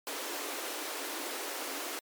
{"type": "high-pass noise", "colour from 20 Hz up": "pink", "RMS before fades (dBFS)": -38, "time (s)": [0.07, 1.99], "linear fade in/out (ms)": 0, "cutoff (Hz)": 270, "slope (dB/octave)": 96, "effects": ["MP3 96 kbps"]}